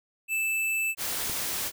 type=tone; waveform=square; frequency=2637 Hz; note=E7; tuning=in tune; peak=-26 dBFS; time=0.28-0.95 s; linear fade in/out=50 ms
type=noise; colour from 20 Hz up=white; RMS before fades=-31 dBFS; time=0.97-1.72 s; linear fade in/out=50 ms
type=click; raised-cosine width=3 ms; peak=-26 dBFS; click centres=1.297 s
effects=none